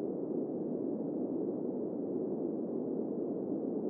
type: band-pass noise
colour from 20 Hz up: pink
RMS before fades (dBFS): -36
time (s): 0-3.89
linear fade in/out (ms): 0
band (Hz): 240 to 440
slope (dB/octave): 24
effects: none